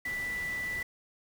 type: tone in noise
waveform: sine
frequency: 1975.5 Hz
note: B6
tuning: in tune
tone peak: -32 dBFS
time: 0.05-0.83 s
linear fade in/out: 5 ms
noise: pink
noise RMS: -45 dBFS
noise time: 0.05-0.83 s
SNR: +10 dB
effects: none